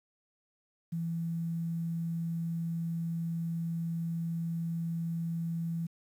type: tone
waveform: sine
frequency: 166.7 Hz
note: E3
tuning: 20 cents sharp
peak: -31 dBFS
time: 0.92-5.87 s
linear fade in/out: 10 ms
effects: 10-bit